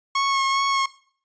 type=tone with vibrato; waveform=sawtooth; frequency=1094 Hz; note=C#6; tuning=23 cents flat; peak=-16 dBFS; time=0.15-0.86 s; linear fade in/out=5 ms; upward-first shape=sine; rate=2.5 Hz; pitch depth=17 cents each way; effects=noise-tail reverb RT60 0.5 s tail -18 dB re dry + resampled to 16000 Hz